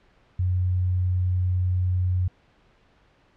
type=tone; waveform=sine; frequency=91 Hz; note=F#2; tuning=28 cents flat; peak=-20 dBFS; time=0.39-2.28 s; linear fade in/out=5 ms; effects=pink hiss -60 dBFS RMS until 3.36 s + low-pass 3000 Hz 12 dB/octave